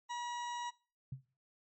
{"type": "tone", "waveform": "40% pulse", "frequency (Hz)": 962, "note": "B5", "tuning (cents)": -46, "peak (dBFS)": -37, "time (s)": [0.09, 0.71], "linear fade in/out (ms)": 20}
{"type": "tone with exponential decay", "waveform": "sine", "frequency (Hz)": 132.8, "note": "C3", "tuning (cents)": 26, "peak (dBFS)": -36, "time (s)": [1.12, 1.26], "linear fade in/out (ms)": 5, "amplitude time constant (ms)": 29}
{"effects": ["noise-tail reverb RT60 0.4 s tail -22 dB re dry", "MP3 32 kbps"]}